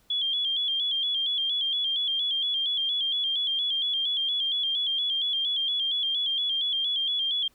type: tone with vibrato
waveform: sine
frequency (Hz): 3290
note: G#7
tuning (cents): -17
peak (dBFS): -24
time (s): 0.1-7.48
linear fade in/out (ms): 5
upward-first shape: square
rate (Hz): 4.3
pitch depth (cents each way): 54
effects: pink hiss -64 dBFS RMS until 7.54 s